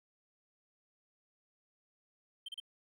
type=tone bursts; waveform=triangle; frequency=3127 Hz; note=G7; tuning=5 cents flat; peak=-39 dBFS; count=3; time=2.46-2.601 s; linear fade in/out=5 ms; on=25 ms; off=33 ms; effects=none